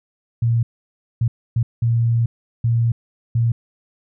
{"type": "tone bursts at uneven times", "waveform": "sine", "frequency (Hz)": 116.54, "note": "A#2", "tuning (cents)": 0, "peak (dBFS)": -14, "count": 6, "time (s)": [[0.42, 0.63], [1.21, 1.28], [1.56, 1.63], [1.82, 2.26], [2.64, 2.92], [3.35, 3.52]], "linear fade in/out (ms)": 5, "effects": []}